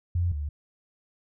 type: tone pair in turn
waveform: sine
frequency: 87.31 / 73.42 Hz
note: F2 / D2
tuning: 0 / 0 cents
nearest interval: minor third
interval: 300 cents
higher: first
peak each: -22 / -28 dBFS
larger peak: first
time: 0.15-0.32 / 0.32-0.49 s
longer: neither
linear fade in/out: 5 ms
effects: none